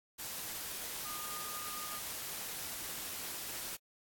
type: tone in noise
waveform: sine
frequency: 1222 Hz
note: D#6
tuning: 32 cents flat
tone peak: -46 dBFS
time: 1.04-2 s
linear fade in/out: 20 ms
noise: white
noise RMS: -42 dBFS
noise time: 0.18-3.77 s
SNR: -7 dB
effects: AAC 64 kbps